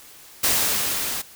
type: noise with level ramp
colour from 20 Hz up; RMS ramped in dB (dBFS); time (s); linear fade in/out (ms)
white; -19 to -28; 0.43-1.22; 10
effects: white hiss -46 dBFS RMS until 1.35 s